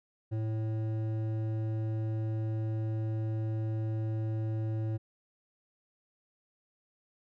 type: tone with hard clipping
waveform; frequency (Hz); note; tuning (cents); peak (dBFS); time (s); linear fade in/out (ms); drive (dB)
triangle; 110; A2; 0; -32; 0.31-4.98; 20; 14
effects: none